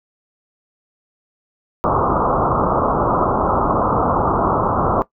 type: low-pass noise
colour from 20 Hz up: white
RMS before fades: -17 dBFS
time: 1.84-5.02 s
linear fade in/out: 0 ms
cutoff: 1300 Hz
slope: 96 dB/octave
effects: noise-tail reverb RT60 0.1 s tail -18 dB re dry